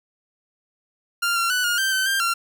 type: tone with pitch steps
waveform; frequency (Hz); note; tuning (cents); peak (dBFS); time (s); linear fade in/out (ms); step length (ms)
sawtooth; 1394 / 1370 / 1489 / 1427 / 1564 / 1533 / 1587 / 1372; F6 / F6 / F#6 / F6 / G6 / G6 / G6 / F6; -4 / -34 / +11 / +37 / -4 / -39 / +21 / -31; -16; 1.22-2.34; 10; 140
effects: none